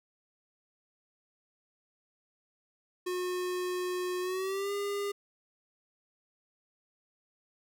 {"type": "tone with pitch glide", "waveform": "square", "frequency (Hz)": [362.1, 404.1], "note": ["F#4", "G#4"], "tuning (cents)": [-37, -47], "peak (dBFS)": -32, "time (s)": [3.06, 5.12], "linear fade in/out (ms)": 10, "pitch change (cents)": 190, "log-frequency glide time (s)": [4.21, 4.72], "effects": []}